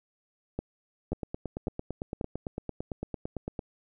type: two click trains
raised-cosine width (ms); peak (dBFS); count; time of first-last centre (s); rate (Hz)
2; -20 / -18; 23 / 4; 1.12-3.592 / 0.59-2.212; 8.9 / 1.85
effects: none